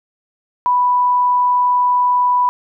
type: tone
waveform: sine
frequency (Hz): 987.8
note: B5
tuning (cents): 0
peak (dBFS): -11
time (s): 0.66-2.49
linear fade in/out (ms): 0
effects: none